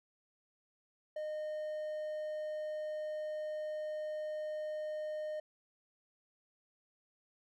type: tone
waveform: triangle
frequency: 613 Hz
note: D#5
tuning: 26 cents flat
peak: -35 dBFS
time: 1.16-5.4 s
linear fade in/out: 5 ms
effects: none